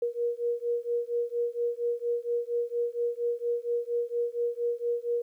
sine beating tone pair, 473.4 / 477.7 Hz, A#4 / A#4, +27 / +42 cents, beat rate 4.3 Hz, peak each -30 dBFS, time 0.02-5.22 s, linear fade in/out 5 ms, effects 11-bit

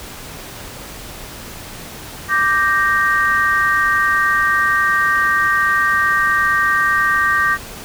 sine chord, G minor, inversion second, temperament equal, 1174.7 / 1568 / 1864.7 Hz, D6 / G6 / Bb6, 0 / 0 / 0 cents, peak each -17 dBFS, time 2.28-7.58 s, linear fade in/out 50 ms, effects pink hiss -33 dBFS RMS until 7.84 s

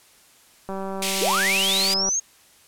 click train, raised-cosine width 1 ms, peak -18 dBFS, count 271, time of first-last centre 0.69-2.089 s, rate 193 Hz
pink high-pass noise, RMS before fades -25 dBFS, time 1.02-1.94 s, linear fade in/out 2 ms, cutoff 2100 Hz, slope 48 dB/octave
sine linear sweep, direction up, 315.9 to 6620 Hz, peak -20 dBFS, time 1.21-2.2 s, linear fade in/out 10 ms
effects white hiss -54 dBFS RMS until 2.67 s + low-pass 12000 Hz 12 dB/octave

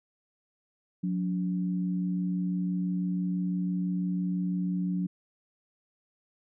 sine tone pair together, 180.93 / 286.9 Hz, F#3 / D4, -38 / -40 cents, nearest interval minor sixth, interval 798 cents, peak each -27 / -36 dBFS, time 1.03-5.07 s, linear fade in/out 10 ms, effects none

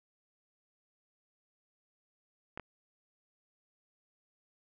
clicks, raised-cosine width 0.5 ms, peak -26 dBFS, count 2, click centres 2.575 / 2.597 s, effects none

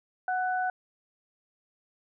sine tone pair together, 738.4 / 1493 Hz, F#5 / F#6, -4 / +15 cents, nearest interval octave, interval 1219 cents, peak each -27 / -32 dBFS, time 0.28-0.7 s, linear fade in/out 2 ms, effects none

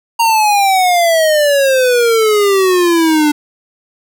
square exponential sweep, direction down, 932.3 to 293.8 Hz, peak -9 dBFS, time 0.19-3.32 s, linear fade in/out 10 ms, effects none

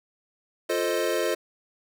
square chord, F dominant seventh, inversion none, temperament equal, 349.2 / 440 / 523.3 / 622.3 Hz, F4 / A4 / C5 / Eb5, 0 / 0 / 0 / 0 cents, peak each -30 dBFS, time 0.69-1.35 s, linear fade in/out 10 ms, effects none

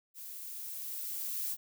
violet noise with level ramp, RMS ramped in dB -46 to -35 dBFS, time 0.14-1.57 s, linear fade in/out 50 ms, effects none

